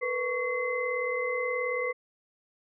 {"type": "tone cluster", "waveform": "sine", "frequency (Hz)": [458.9, 497.5, 1118, 2055], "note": ["A#4", "B4", "C#6", "C7"], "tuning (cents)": [-27, 13, 14, -32], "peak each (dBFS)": [-38, -30, -36, -32], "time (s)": [0.01, 1.93], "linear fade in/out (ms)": 20, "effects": []}